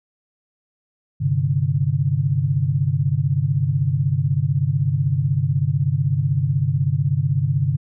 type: chord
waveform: sine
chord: G suspended fourth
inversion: none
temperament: equal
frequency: 98 / 130.81 / 146.83 Hz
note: G2 / C3 / D3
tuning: 0 / 0 / 0 cents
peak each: -24 / -20 / -20 dBFS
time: 1.2-7.77 s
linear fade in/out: 20 ms
effects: none